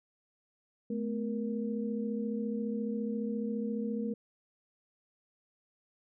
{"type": "tone cluster", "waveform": "sine", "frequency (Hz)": [216.7, 251.2, 470.9], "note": ["A3", "B3", "A#4"], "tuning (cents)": [-26, 30, 18], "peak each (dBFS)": [-33, -39, -38], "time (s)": [0.9, 4.14], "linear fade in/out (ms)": 5, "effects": []}